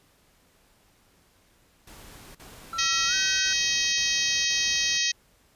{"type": "noise bursts", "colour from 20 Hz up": "pink", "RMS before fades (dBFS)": -47, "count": 6, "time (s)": [1.87, 4.975], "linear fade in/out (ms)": 5, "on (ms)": 480, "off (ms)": 45}
{"type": "tone with pitch glide", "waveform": "triangle", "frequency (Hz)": [1344, 1526.1], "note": ["E6", "G6"], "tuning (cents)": [33, -47], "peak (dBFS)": -29, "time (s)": [2.73, 3.53], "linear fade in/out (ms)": 2, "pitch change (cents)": 220, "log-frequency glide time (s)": [3.07, 3.14]}
{"type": "harmonic tone", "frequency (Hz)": 636, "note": "D#5", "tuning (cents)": 38, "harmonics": [3, 4, 5, 6, 7, 8, 9, 10], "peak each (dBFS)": [-31, -31, -31, -31, -31, -31, -31, -31], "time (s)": [2.78, 5.12], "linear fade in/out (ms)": 10}
{"effects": ["pink hiss -62 dBFS RMS until 5.55 s", "resampled to 32000 Hz"]}